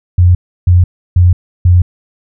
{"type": "tone bursts", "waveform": "sine", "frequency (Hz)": 89, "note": "F2", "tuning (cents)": 33, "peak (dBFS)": -3, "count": 4, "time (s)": [0.18, 1.82], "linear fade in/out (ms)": 5, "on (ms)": 170, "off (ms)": 320, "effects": []}